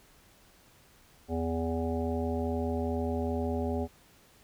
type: harmonic tone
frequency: 82.41 Hz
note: E2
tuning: in tune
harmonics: 1 / 3 / 5 / 7 / 9 / 10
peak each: -33 / -33 / -35 / -38 / -40 / -45 dBFS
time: 1.28-3.88 s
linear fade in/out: 50 ms
effects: pink hiss -60 dBFS RMS until 4.43 s